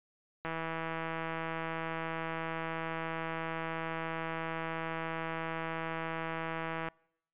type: click train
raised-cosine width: 0.5 ms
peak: -22 dBFS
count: 1050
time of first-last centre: 0.45-6.886 s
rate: 163 Hz
effects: noise-tail reverb RT60 0.7 s tail -26 dB re dry + resampled to 8000 Hz